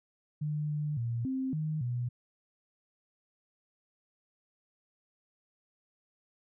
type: tone with pitch steps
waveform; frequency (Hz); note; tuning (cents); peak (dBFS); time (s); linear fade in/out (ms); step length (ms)
sine; 150.4 / 149.4 / 117.4 / 262.9 / 154.9 / 122.2; D3 / D3 / A#2 / C4 / D#3 / B2; +42 / +30 / +13 / +8 / -7 / -18; -30; 0.41-2.09; 10; 280
effects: none